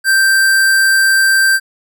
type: tone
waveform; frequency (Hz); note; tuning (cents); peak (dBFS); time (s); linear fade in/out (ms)
square; 1568; G6; 0; -9; 0.04-1.6; 50
effects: none